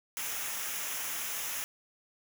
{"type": "noise with comb filter", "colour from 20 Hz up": "white", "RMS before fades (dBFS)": -36, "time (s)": [0.17, 1.64], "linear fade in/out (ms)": 0, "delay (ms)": 0.23, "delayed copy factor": -0.6, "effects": []}